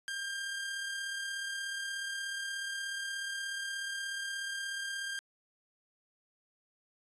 sawtooth tone with amplitude modulation, 1597 Hz, G6, 32 cents sharp, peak -31 dBFS, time 0.08-5.19 s, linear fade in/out 0 ms, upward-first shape sine, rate 36.7 Hz, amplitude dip 30%, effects resampled to 24000 Hz

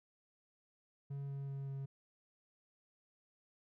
triangle tone with pitch steps, 139.6 / 138.64 / 137.68 / 136.73 Hz, C#3 / C#3 / C#3 / C#3, +13 / +1 / -11 / -23 cents, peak -38 dBFS, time 1.1-1.86 s, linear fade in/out 10 ms, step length 190 ms, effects none

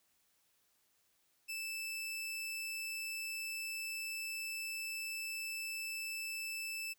sawtooth tone, 2637 Hz, E7, in tune, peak -36 dBFS, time 1.48-6.94 s, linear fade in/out 20 ms, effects white hiss -75 dBFS RMS until 6.98 s

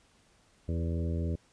harmonic tone with a mistuned harmonic, 83.4 Hz, E2, 21 cents sharp, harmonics 1 / 2 / 3 / 4 / 5 / 6 / 7, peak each -30 / -36 / -40 / -42 / -44 / -46 / -47 dBFS, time 0.68-1.36 s, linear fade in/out 10 ms, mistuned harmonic 6, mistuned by -15 cents, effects pink hiss -65 dBFS RMS until 1.52 s + resampled to 22050 Hz

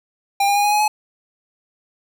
square tone with pitch steps, 799 / 808.8 / 818.6 / 828.6 / 838.7 / 849 Hz, G5 / G#5 / G#5 / G#5 / G#5 / G#5, +33 / -46 / -25 / -4 / +17 / +38 cents, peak -15 dBFS, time 0.4-0.88 s, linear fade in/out 5 ms, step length 80 ms, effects none

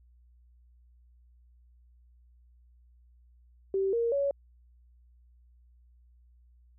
sine tone with pitch steps, 387.5 / 466.2 / 560.8 Hz, G4 / A#4 / C#5, -20 / 0 / +20 cents, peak -25 dBFS, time 3.74-4.31 s, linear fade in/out 2 ms, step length 190 ms, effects added 60 Hz sine -57 dBFS peak until 6.78 s

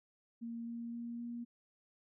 sine tone with pitch steps, 232.3 / 233.9 / 235.5 / 237.2 Hz, A#3 / A#3 / A#3 / A#3, -6 / +6 / +18 / +30 cents, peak -40 dBFS, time 0.41-1.45 s, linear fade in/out 20 ms, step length 260 ms, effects none

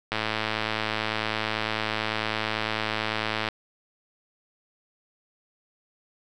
click train, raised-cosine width 0.3 ms, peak -10 dBFS, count 368, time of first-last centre 0.12-3.487 s, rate 109 Hz, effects none

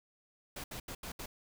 pink noise bursts at uneven times, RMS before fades -43 dBFS, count 5, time 0.56-0.64 / 0.71-0.8 / 0.88-0.95 / 1.03-1.12 / 1.19-1.26 s, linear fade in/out 5 ms, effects none

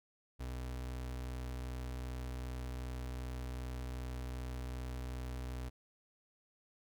35% pulse tone, 62.6 Hz, B1, 24 cents sharp, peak -38 dBFS, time 0.39-5.7 s, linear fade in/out 20 ms, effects none

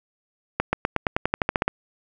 accelerating click train, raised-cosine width 0.5 ms, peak -5 dBFS, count 13, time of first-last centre 0.6-1.68 s, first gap 130 ms, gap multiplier 0.93, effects none

